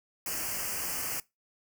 white band-stop noise, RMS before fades -34 dBFS, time 0.26-1.2 s, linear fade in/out 2 ms, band 3000 to 4600 Hz, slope 96 dB/octave, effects noise-tail reverb RT60 0.2 s tail -21 dB re dry

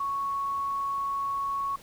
sine tone, 1108.7 Hz, C#6, in tune, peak -27 dBFS, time 0-1.76 s, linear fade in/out 5 ms, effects pink hiss -52 dBFS RMS until 1.82 s

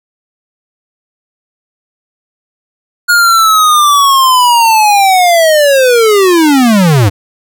square linear sweep, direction down, 1439 to 92.1 Hz, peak -5 dBFS, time 3.08-7.1 s, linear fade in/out 20 ms, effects none

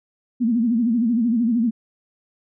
sine tone with vibrato, 233.1 Hz, A#3, in tune, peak -16 dBFS, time 0.4-1.71 s, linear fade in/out 20 ms, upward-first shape sine, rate 13 Hz, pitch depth 120 cents each way, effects none

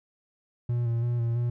triangle tone with vibrato, 118.4 Hz, A#2, 27 cents sharp, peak -22 dBFS, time 0.69-1.5 s, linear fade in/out 5 ms, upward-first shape square, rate 3 Hz, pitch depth 26 cents each way, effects none

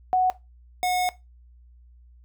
sine / square tone pair in turn, 740 / 727.7 Hz, F#5 / F#5, 0 / -29 cents, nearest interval unison, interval 29 cents, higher first, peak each -17 / -22 dBFS, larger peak first, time 0.13-0.3 / 0.83-1.09 s, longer second, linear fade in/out 0 ms, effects noise-tail reverb RT60 0.2 s tail -17 dB re dry + added 60 Hz sine -49 dBFS peak until 2.24 s

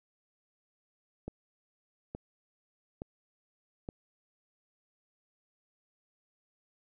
click train, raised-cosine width 2 ms, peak -25 dBFS, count 4, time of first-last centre 1.28-3.889 s, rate 1.15 Hz, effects none

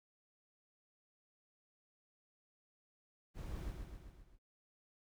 brown noise with echo, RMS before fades -44 dBFS, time 3.34-3.74 s, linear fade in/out 50 ms, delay 130 ms, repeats 5, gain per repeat -4 dB, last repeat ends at 4.39 s, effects none

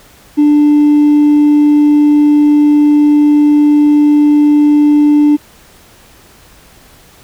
triangle tone with hard clipping, 295.3 Hz, D4, 10 cents sharp, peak -4 dBFS, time 0.37-5.37 s, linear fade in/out 20 ms, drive 2 dB, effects pink hiss -42 dBFS RMS until 7.23 s

